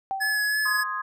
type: tone with exponential decay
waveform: sine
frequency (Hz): 775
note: G5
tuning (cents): -20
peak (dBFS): -23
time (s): 0.11-0.57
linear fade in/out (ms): 0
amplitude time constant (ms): 100
type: tone with vibrato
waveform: square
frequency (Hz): 1700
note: G#6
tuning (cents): +40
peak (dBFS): -23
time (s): 0.2-0.84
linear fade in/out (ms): 20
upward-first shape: triangle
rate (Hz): 3.1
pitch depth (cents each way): 19
type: chord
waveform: sine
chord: Ab major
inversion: first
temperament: equal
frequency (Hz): 1046.5 / 1244.5 / 1661.2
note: C6 / Eb6 / Ab6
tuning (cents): 0 / 0 / 0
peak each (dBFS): -31 / -31 / -32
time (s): 0.65-1.02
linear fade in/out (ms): 10
effects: none